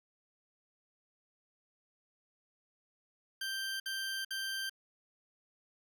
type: tone bursts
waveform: 20% pulse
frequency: 1570 Hz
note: G6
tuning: 2 cents sharp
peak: -31 dBFS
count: 3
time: 3.41-4.696 s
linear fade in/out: 5 ms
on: 390 ms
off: 58 ms
effects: none